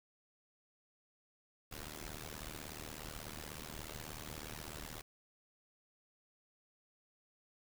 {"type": "noise with amplitude modulation", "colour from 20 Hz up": "pink", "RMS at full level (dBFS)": -43, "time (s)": [1.71, 5.02], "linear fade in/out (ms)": 10, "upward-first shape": "sine", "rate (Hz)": 76.5, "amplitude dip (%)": 100, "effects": []}